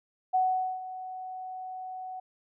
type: tone with ADSR envelope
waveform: sine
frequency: 745 Hz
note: F#5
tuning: 12 cents sharp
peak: -21 dBFS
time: 0.33-2.2 s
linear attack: 19 ms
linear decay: 450 ms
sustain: -15 dB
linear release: 7 ms
effects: none